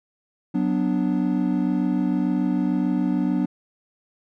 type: chord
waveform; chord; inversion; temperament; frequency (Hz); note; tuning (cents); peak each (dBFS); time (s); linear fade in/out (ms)
triangle; B minor; second; equal; 185 / 246.9 / 293.7; F#3 / B3 / D4; 0 / 0 / 0; -22; 0.54-3.46; 10
effects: none